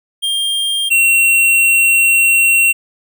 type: tone pair in turn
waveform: square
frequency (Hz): 3204 / 2730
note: G7 / F7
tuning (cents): +37 / -40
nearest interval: minor third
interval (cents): 277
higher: first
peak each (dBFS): -15 / -9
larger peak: second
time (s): 0.22-0.9 / 0.9-2.73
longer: second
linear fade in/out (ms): 20
effects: none